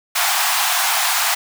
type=high-pass noise; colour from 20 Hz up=pink; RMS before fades=-18 dBFS; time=0.15-1.35 s; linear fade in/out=10 ms; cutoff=680 Hz; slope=96 dB/octave; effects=none